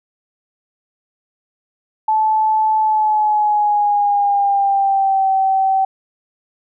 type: tone with pitch glide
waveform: sine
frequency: 869 to 769.7 Hz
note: A5 to G5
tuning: -22 to -32 cents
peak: -12 dBFS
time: 2.08-5.85 s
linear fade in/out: 5 ms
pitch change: -210 cents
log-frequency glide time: 2.8-5.29 s
effects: none